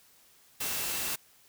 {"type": "tone in noise", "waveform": "sine", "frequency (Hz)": 2687, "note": "E7", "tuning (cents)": 33, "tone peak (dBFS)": -44, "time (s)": [0.6, 1.16], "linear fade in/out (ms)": 10, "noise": "white", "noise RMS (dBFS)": -33, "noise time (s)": [0.6, 1.16], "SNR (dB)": -14, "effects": ["white hiss -61 dBFS RMS until 1.48 s"]}